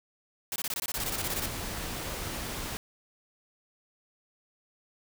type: noise bursts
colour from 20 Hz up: white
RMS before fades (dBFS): -33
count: 16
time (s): 0.52-1.459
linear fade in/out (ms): 2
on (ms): 39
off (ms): 21
type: noise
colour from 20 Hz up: pink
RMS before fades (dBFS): -36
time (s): 0.97-2.77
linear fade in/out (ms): 0
effects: none